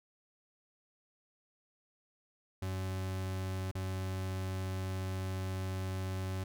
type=tone with dropouts; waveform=40% pulse; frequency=94.3 Hz; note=F#2; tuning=33 cents sharp; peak=-34 dBFS; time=2.62-6.44 s; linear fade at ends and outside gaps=5 ms; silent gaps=3.714-3.751 s; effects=none